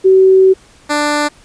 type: tone pair in turn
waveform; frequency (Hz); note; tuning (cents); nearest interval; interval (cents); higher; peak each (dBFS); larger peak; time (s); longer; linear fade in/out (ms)
sine / 10% pulse; 379.4 / 295.4; F#4 / D4; +43 / +10; major third; 433; first; -4; neither; 0.04-0.54 / 0.89-1.29; first; 20
effects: pink hiss -45 dBFS RMS until 1.44 s + resampled to 22050 Hz